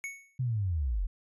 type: tone with exponential decay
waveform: square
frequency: 2217 Hz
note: C#7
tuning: in tune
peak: -33 dBFS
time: 0.04-0.38 s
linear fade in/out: 0 ms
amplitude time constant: 73 ms
type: linear sweep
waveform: sine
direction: down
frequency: 132.5 to 37.78 Hz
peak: -27 dBFS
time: 0.39-1.07 s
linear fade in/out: 10 ms
effects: resampled to 24000 Hz